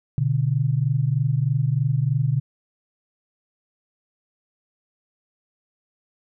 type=tone pair together; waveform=sine; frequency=122.6 / 145.8 Hz; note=B2 / D3; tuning=-12 / -12 cents; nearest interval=minor third; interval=300 cents; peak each=-21 dBFS; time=0.18-2.4 s; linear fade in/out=0 ms; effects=none